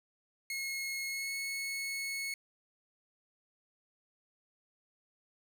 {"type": "tone with pitch glide", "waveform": "sawtooth", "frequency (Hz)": [2169, 2195], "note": ["C#7", "C#7"], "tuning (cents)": [-38, -18], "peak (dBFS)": -32, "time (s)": [0.5, 2.34], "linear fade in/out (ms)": 2, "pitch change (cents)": 20, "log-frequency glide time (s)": [1.08, 1.33], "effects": ["11-bit"]}